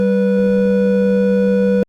triangle tone pair together, 194.91 / 490.3 Hz, G3 / B4, -10 / -13 cents, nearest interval octave + major third, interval 1597 cents, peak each -12 dBFS, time 0-1.83 s, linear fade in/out 0 ms, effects Opus 24 kbps

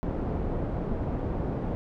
pink low-pass noise, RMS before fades -30 dBFS, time 0.03-1.75 s, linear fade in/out 0 ms, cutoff 580 Hz, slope 12 dB/octave, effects none

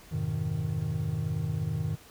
triangle chord, F half-diminished seventh, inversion none, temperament equal with one note detuned, 87.31 / 103.83 / 126.21 / 155.56 Hz, F2 / Ab2 / Cb3 / Eb3, 0 / 0 / +38 / 0 cents, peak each -35 / -32 / -33 / -29 dBFS, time 0.11-1.96 s, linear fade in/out 20 ms, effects pink hiss -53 dBFS RMS until 2.1 s

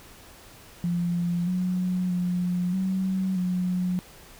sine tone with pitch steps, 173.5 / 182.3 / 178.5 / 189 / 181.2 Hz, F3 / F#3 / F3 / F#3 / F#3, -11 / -25 / +38 / +37 / -36 cents, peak -23 dBFS, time 0.84-3.99 s, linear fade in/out 0 ms, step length 630 ms, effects pink hiss -49 dBFS RMS until 4.39 s

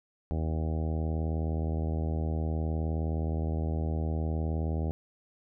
harmonic tone, 79.4 Hz, D#2, 36 cents sharp, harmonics 1 / 2 / 3 / 4 / 5 / 6 / 7 / 8 / 9 / 10, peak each -29 / -35 / -39 / -41 / -43 / -45 / -46 / -47 / -48 / -49 dBFS, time 0.31-4.91 s, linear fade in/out 0 ms, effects none

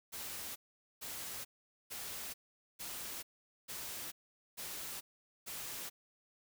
white noise bursts, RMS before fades -44 dBFS, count 7, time 0.12-5.9 s, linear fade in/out 20 ms, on 440 ms, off 450 ms, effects none

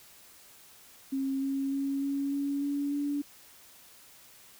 sine tone with pitch steps, 270 / 272.8 / 275.7 / 278.6 / 281.5 / 284.4 / 287.4 Hz, C#4 / C#4 / C#4 / C#4 / C#4 / C#4 / D4, -45 / -28 / -9 / +9 / +27 / +45 / -37 cents, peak -28 dBFS, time 1.12-3.22 s, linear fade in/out 10 ms, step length 300 ms, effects white hiss -55 dBFS RMS until 4.59 s

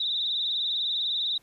sine tone with vibrato, 3729 Hz, A#7, in tune, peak -25 dBFS, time 0-1.38 s, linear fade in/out 5 ms, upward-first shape triangle, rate 20 Hz, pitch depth 120 cents each way, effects pink hiss -63 dBFS RMS until 1.42 s + resampled to 32000 Hz

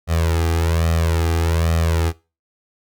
sawtooth tone with flanger, 82.41 Hz, E2, in tune, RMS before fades -18 dBFS, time 0.07-2.13 s, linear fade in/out 50 ms, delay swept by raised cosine 1.6 to 2.52 ms, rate 1.2 Hz, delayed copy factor +0.8, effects noise-tail reverb RT60 0.3 s tail -21 dB re dry

